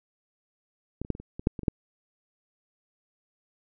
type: clicks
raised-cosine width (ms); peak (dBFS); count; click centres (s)
3; -19 / -28 / -11 / -27 / -29 / -23 / -8 / -22 / -24 / -8; 10; 1.016 / 1.049 / 1.103 / 1.151 / 1.2 / 1.395 / 1.471 / 1.592 / 1.633 / 1.682
effects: none